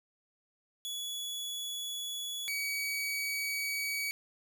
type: tone pair in turn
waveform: sawtooth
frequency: 3396 / 2267 Hz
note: G#7 / C#7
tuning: +38 / +38 cents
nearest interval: perfect fifth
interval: 700 cents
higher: first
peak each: -33 / -29 dBFS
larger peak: second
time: 0.85-2.48 / 2.48-4.11 s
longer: neither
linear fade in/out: 0 ms
effects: none